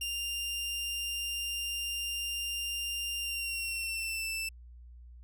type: tone with pitch glide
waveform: sawtooth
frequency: 2794 to 2654 Hz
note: F7 to E7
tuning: 0 to +11 cents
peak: -30 dBFS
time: 0.01-4.49 s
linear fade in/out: 5 ms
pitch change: -89 cents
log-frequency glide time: 3.19-4.29 s
effects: added 60 Hz sine -48 dBFS peak until 5.23 s